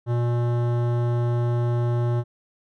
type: tone with hard clipping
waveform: sine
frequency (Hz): 119.8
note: A#2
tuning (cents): +48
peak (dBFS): -22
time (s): 0.06-2.24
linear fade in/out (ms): 50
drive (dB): 16
effects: none